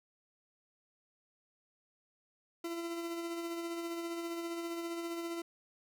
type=tone with tremolo; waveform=40% pulse; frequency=337.8 Hz; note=E4; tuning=42 cents sharp; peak=-35 dBFS; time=2.64-5.42 s; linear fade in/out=5 ms; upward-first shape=sine; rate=15 Hz; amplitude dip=35%; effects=none